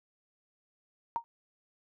sine tone with exponential decay, 930 Hz, A#5, 4 cents flat, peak -24 dBFS, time 1.16-1.24 s, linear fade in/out 0 ms, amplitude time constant 17 ms, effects none

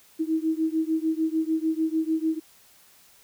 sine beating tone pair, 316.8 / 323.5 Hz, D#4 / E4, +31 / -32 cents, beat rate 6.7 Hz, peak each -25 / -26 dBFS, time 0.19-2.4 s, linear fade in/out 20 ms, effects white hiss -56 dBFS RMS until 3.23 s

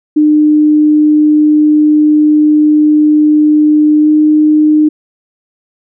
sine tone with pitch glide, 302.4 to 305 Hz, D#4 to D#4, -49 to -34 cents, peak -4 dBFS, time 0.16-4.89 s, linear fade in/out 10 ms, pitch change +15 cents, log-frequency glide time 4.01-4.08 s, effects none

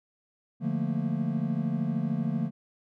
triangle chord, Bb major seventh, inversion first, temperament equal, 146.83 / 174.61 / 220 / 233.1 Hz, D3 / F3 / A3 / Bb3, 0 / 0 / 0 / 0 cents, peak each -30 dBFS, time 0.6-2.51 s, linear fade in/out 50 ms, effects none

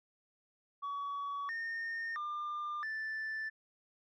sine tone with pitch steps, 1131 / 1829 / 1198 / 1761 Hz, C#6 / A#6 / D6 / A6, +34 / -33 / +34 / +1 cents, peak -34 dBFS, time 0.82-3.5 s, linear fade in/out 20 ms, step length 670 ms, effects tanh soft clip ceiling -35 dBFS

